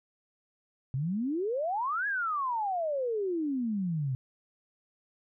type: exponential two-way sweep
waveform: sine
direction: up then down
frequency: 125.1 to 1700 to 125.1 Hz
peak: -28 dBFS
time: 0.94-4.15 s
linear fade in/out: 0 ms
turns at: 2.07 s
effects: none